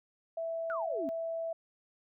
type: tone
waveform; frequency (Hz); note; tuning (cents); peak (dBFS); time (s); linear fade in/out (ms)
sine; 659.3; E5; 0; -33; 0.37-1.53; 5
type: exponential sweep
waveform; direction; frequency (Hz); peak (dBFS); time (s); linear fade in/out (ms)
sine; down; 1513 to 250.6; -35; 0.7-1.09; 0
effects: none